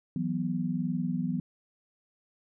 sine chord, E suspended second, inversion none, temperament equal, 164.81 / 185 / 246.9 Hz, E3 / F#3 / B3, 0 / 0 / 0 cents, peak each -32 dBFS, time 0.16-1.4 s, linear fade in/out 2 ms, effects none

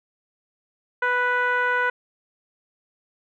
10% pulse tone with low-pass filter, 493.9 Hz, B4, in tune, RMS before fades -22 dBFS, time 1.02-1.9 s, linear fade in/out 5 ms, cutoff 1500 Hz, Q 2.6, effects none

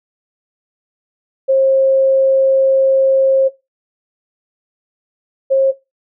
sine tone pair in turn, 535 / 537.2 Hz, C5 / C5, +38 / +46 cents, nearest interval unison, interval 8 cents, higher second, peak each -8 dBFS, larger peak neither, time 1.48-3.49 / 5.5-5.72 s, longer first, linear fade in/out 20 ms, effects noise-tail reverb RT60 0.2 s tail -17 dB re dry

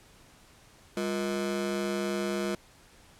30% pulse ring-modulated tone, 277.2 Hz, C#4, in tune, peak -23 dBFS, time 0.97-2.55 s, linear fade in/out 0 ms, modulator 77 Hz, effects pink hiss -57 dBFS RMS until 3.19 s + low-pass 11000 Hz 12 dB/octave

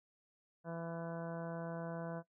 harmonic tone with a mistuned harmonic, 167 Hz, E3, 23 cents sharp, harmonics 1 / 2 / 3 / 4 / 5 / 6 / 7 / 8 / 9 / 10, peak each -43 / -51 / -47 / -46 / -57 / -54 / -59 / -62 / -54 / -64 dBFS, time 0.64-2.23 s, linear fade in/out 50 ms, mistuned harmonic 10, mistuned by +41 cents, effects noise-tail reverb RT60 0.1 s tail -18 dB re dry

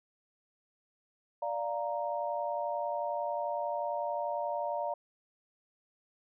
sine chord, Bb major, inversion first, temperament equal, 587.3 / 698.5 / 932.3 Hz, D5 / F5 / Bb5, 0 / 0 / 0 cents, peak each -35 / -36 / -36 dBFS, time 1.42-4.94 s, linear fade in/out 5 ms, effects none

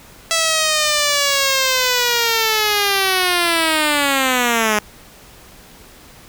5% pulse linear sweep, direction down, 661 to 207.7 Hz, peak -3 dBFS, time 0.31-4.79 s, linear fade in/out 0 ms, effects pink hiss -43 dBFS RMS until 6.28 s

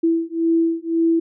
sine beating tone pair, 329.6 / 331.5 Hz, E4 / E4, 0 / +10 cents, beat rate 1.9 Hz, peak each -19 dBFS, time 0.03-1.2 s, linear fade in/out 10 ms, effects none

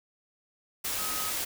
sine tone in noise, 1264 Hz, D#6, 27 cents sharp, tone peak -38 dBFS, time 0.98-1.31 s, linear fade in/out 10 ms, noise white, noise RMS -32 dBFS, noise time 0.84-1.45 s, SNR -9 dB, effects none

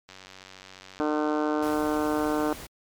click train, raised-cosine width 0.2 ms, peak -27 dBFS, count 156, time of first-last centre 0.09-1.732 s, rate 94.4 Hz
harmonic tone, 151.4 Hz, D#3, 47 cents flat, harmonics 2 / 3 / 4 / 5 / 6 / 7 / 8 / 9 / 10, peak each -26 / -30 / -32 / -34 / -36 / -37 / -38 / -39 / -40 dBFS, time 1-2.53 s, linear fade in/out 0 ms
pink noise, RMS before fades -41 dBFS, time 1.62-2.67 s, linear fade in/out 10 ms
effects MP3 96 kbps

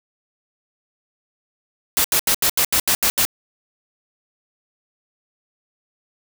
white noise bursts, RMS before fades -17 dBFS, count 9, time 1.97-3.251 s, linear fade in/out 0 ms, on 73 ms, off 78 ms, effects none

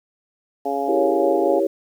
harmonic tone, 139.6 Hz, C#3, 13 cents sharp, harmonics 2 / 3 / 4 / 5 / 6, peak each -29 / -26 / -29 / -24 / -28 dBFS, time 0.65-1.6 s, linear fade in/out 10 ms
sine chord, E diminished seventh, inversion none, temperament equal, 329.6 / 392 / 466.2 / 554.4 Hz, E4 / G4 / Bb4 / Db5, 0 / 0 / 0 / 0 cents, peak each -23 / -21 / -27 / -21 dBFS, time 0.88-1.67 s, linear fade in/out 5 ms
effects 8-bit

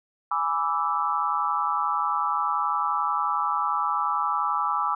sine chord, E dominant seventh, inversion first, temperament equal with one note detuned, 830.6 / 987.8 / 1167.2 / 1318.5 Hz, G#5 / B5 / D6 / E6, 0 / 0 / -11 / 0 cents, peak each -30 / -29 / -26 / -28 dBFS, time 0.31-4.95 s, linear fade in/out 5 ms, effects none

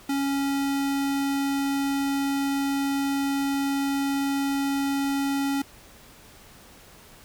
square tone, 277.2 Hz, C#4, in tune, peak -24 dBFS, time 0.09-5.62 s, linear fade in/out 5 ms, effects pink hiss -50 dBFS RMS until 7.24 s

